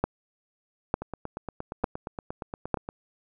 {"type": "two click trains", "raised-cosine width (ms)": 1, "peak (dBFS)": [-20, -9], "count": [17, 4], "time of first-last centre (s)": [[1.02, 2.889], [0.04, 2.743]], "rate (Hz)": [8.56, 1.11], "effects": []}